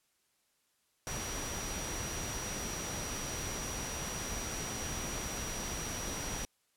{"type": "tone in noise", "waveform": "sine", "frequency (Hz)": 5790, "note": "F#8", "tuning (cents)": -38, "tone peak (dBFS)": -42, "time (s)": [1.07, 6.45], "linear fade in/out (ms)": 0, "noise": "pink", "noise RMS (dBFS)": -39, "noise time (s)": [1.07, 6.45], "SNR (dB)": -6, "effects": ["white hiss -75 dBFS RMS until 6.76 s", "low-pass 12000 Hz 12 dB/octave"]}